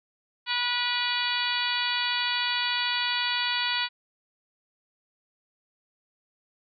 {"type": "harmonic tone with a mistuned harmonic", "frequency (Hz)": 487, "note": "B4", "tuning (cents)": -24, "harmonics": [2, 3, 4, 5, 6, 7, 8, 9], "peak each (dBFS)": [-33, -33, -33, -33, -33, -33, -33, -33], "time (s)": [0.46, 3.89], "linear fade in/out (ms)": 50, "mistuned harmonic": 9, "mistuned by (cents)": 43, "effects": []}